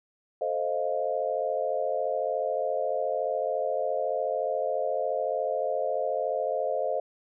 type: chord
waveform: sine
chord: F dominant seventh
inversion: first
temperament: equal with one note detuned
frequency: 440 / 523.3 / 622.3 / 696.4 Hz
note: A4 / C5 / Eb5 / F5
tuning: 0 / 0 / 0 / -5 cents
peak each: -34 / -30 / -30 / -32 dBFS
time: 0.41-7 s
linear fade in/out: 5 ms
effects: none